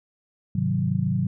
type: chord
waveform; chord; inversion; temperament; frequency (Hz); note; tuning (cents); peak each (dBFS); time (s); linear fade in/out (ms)
sine; Ab dominant seventh; none; equal; 103.83 / 130.81 / 155.56 / 185; Ab2 / C3 / Eb3 / Gb3; 0 / 0 / 0 / 0; -28 / -26 / -27 / -25; 0.55-1.27; 5
effects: none